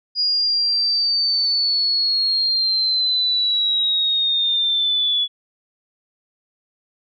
sine linear sweep, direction down, 4887 to 3400 Hz, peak -16 dBFS, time 0.15-5.28 s, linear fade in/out 50 ms, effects none

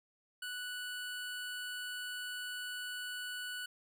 25% pulse tone, 1480 Hz, F#6, in tune, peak -36 dBFS, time 0.42-3.66 s, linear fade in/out 5 ms, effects none

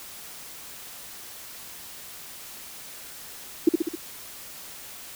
sine tone with echo, 329.6 Hz, E4, in tune, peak -11 dBFS, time 3.67-3.69 s, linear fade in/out 5 ms, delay 66 ms, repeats 4, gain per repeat -4 dB, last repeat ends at 3.954 s, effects white hiss -42 dBFS RMS until 5.15 s

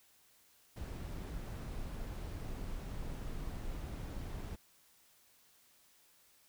brown noise, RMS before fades -42 dBFS, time 0.76-4.56 s, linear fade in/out 10 ms, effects white hiss -67 dBFS RMS until 6.48 s

